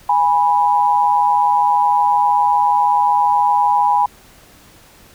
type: tone pair together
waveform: sine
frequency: 824 / 983.3 Hz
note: G#5 / B5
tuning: -14 / -8 cents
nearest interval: minor third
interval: 306 cents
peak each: -14 dBFS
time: 0.09-4.06 s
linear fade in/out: 5 ms
effects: pink hiss -46 dBFS RMS until 5.14 s